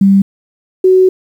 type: tone pair in turn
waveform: sine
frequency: 196 / 373.2 Hz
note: G3 / F#4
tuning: 0 / +15 cents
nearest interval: major seventh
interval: 1115 cents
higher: second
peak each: -4 dBFS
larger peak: neither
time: 0.01-0.22 / 0.84-1.09 s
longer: second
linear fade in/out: 5 ms
effects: 7-bit